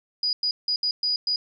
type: tone bursts at uneven times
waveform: sine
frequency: 4918 Hz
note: D#8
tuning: 21 cents flat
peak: -21 dBFS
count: 6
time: 0.23-0.33 / 0.43-0.51 / 0.68-0.76 / 0.83-0.91 / 1.03-1.16 / 1.27-1.36 s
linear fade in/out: 2 ms
effects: none